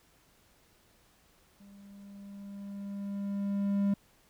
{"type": "tone with level ramp", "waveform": "triangle", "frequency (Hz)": 200, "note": "G3", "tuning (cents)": 35, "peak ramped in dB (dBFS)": [-50, -22], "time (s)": [1.6, 3.94], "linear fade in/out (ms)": 5, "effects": ["pink hiss -65 dBFS RMS until 4.29 s"]}